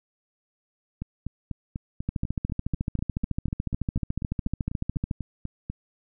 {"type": "two click trains", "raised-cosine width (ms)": 5, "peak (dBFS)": [-14, -19], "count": [43, 20], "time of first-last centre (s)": [[2.09, 5.112], [1.02, 5.7]], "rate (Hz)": [13.9, 4.06], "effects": []}